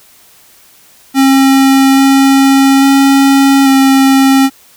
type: tone with pitch steps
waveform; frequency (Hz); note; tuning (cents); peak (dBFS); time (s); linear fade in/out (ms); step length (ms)
square; 269.5 / 271.5 / 273.8 / 269.2; C#4 / C#4 / C#4 / C4; -49 / -36 / -21 / +49; -5; 1.14-4.5; 50; 840
effects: white hiss -43 dBFS RMS until 4.76 s